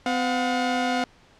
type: tone pair together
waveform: sawtooth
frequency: 254.1 / 719.5 Hz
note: B3 / F#5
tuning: +49 / -49 cents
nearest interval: octave + tritone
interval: 1802 cents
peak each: -21 dBFS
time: 0.06-1.04 s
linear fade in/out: 2 ms
effects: pink hiss -55 dBFS RMS until 1.39 s + low-pass 5000 Hz 12 dB/octave